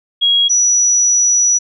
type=tone pair in turn; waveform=sine; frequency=3300 / 5880 Hz; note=G#7 / F#8; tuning=-12 / -12 cents; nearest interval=minor seventh; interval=1000 cents; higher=second; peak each=-9 dBFS; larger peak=neither; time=0.21-0.49 / 0.49-1.59 s; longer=second; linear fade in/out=20 ms; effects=none